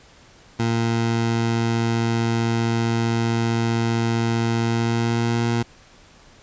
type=tone with pitch glide; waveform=20% pulse; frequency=115.4 to 117.28 Hz; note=A#2 to A#2; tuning=-17 to +11 cents; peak=-14 dBFS; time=0.59-5.63 s; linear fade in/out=10 ms; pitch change=+28 cents; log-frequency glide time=4.63-5.45 s; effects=pink hiss -50 dBFS RMS until 6.42 s + resampled to 16000 Hz